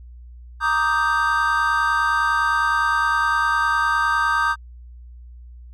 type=chord; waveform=triangle; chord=Eb major seventh; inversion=second; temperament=equal; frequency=932.3 / 1174.7 / 1244.5 / 1568 Hz; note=Bb5 / D6 / Eb6 / G6; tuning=0 / 0 / 0 / 0 cents; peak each=-23 / -23 / -20 / -19 dBFS; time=0.6-4.56 s; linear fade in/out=50 ms; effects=added 60 Hz sine -38 dBFS peak until 5.73 s